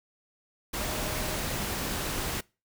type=tone in noise; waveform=sine; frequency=616 Hz; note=D#5; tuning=17 cents flat; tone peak=-40 dBFS; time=0.79-1.37 s; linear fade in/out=10 ms; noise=pink; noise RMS=-32 dBFS; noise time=0.73-2.41 s; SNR=-11 dB; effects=noise-tail reverb RT60 0.3 s tail -24 dB re dry